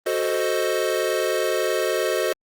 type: chord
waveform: square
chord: F# diminished seventh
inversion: none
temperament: equal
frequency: 370 / 440 / 523.3 / 622.3 Hz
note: F#4 / A4 / C5 / Eb5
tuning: 0 / 0 / 0 / 0 cents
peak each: -27 dBFS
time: 0.06-2.33 s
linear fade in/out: 5 ms
effects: Opus 24 kbps